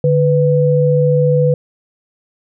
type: tone pair together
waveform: sine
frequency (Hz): 147.6 / 496.5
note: D3 / B4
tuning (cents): +9 / +9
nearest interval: octave + major sixth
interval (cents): 2100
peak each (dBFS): -12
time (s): 0.04-1.54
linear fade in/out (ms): 2
effects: none